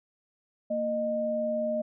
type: tone pair together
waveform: sine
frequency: 230.4 / 615 Hz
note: A#3 / D#5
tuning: -20 / -20 cents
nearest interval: octave + perfect fourth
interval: 1700 cents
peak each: -33 / -27 dBFS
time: 0.7-1.82 s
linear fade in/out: 10 ms
effects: none